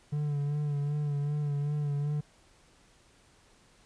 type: tone with vibrato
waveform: triangle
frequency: 145.9 Hz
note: D3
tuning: 11 cents flat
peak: -26 dBFS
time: 0.12-2.21 s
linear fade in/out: 10 ms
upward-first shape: sine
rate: 2.6 Hz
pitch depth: 37 cents each way
effects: pink hiss -62 dBFS RMS until 3.85 s + resampled to 22050 Hz